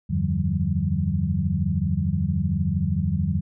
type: tone cluster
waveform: sine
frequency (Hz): 82.5 / 95.6 / 147.1 / 172.5 / 191.5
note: E2 / G2 / D3 / F3 / G3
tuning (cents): +2 / -43 / +3 / -21 / -40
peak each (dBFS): -27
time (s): 0.09-3.41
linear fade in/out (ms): 20
effects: none